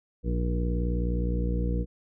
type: harmonic tone with a mistuned harmonic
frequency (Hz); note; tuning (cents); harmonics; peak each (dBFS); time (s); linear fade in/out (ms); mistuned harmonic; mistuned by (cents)
59.5; A#1; +36; 1 / 2 / 3 / 4 / 5 / 6 / 7 / 8; -26 / -34 / -32 / -41 / -37 / -44 / -46 / -37; 0.23-1.86; 50; 6; +23
effects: none